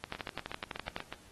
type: two click trains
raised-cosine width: 0.3 ms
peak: -20 / -23 dBFS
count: 12 / 9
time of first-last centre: 0.04-0.964 / 0.15-1.126 s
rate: 11.9 / 8.2 Hz
effects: pink hiss -59 dBFS RMS until 1.31 s + AAC 32 kbps